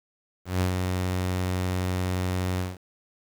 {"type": "tone with ADSR envelope", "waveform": "sawtooth", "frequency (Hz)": 91.7, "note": "F#2", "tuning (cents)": -15, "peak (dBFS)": -17, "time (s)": [0.45, 2.78], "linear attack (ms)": 160, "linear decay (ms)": 100, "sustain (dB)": -4, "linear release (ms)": 190, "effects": ["8-bit"]}